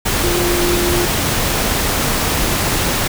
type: tone in noise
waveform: sine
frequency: 350.3 Hz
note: F4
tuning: 5 cents sharp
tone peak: -17 dBFS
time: 0.23-1.06 s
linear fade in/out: 10 ms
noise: pink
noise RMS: -17 dBFS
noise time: 0.05-3.08 s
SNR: -3 dB
effects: none

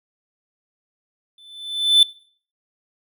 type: tone with exponential growth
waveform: triangle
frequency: 3520 Hz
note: A7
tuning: in tune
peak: -5 dBFS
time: 1.38-2.03 s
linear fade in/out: 2 ms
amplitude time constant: 140 ms
effects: noise-tail reverb RT60 0.5 s tail -22 dB re dry

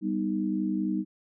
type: chord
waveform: sine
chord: G augmented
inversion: none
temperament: equal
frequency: 196 / 246.9 / 311.1 Hz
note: G3 / B3 / D#4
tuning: 0 / 0 / 0 cents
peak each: -29 / -33 / -29 dBFS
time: 0.01-1.05 s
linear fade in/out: 50 ms
effects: none

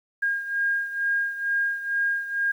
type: beating tone pair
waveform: sine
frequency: 1619 / 1621.2 Hz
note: G#6 / G#6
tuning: -45 / -42 cents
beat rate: 2.2 Hz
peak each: -24 / -29 dBFS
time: 0.22-2.52 s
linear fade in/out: 10 ms
effects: 9-bit

